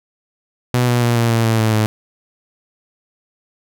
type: tone with pitch steps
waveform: sawtooth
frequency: 123.47 / 121.21 / 118.99 / 116.81 / 114.67 / 112.57 / 110.51 / 108.48 Hz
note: B2 / B2 / A#2 / A#2 / A#2 / A2 / A2 / A2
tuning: 0 / -32 / +36 / +4 / -28 / +40 / +8 / -24 cents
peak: -9 dBFS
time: 0.74-1.86 s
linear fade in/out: 0 ms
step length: 140 ms
effects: none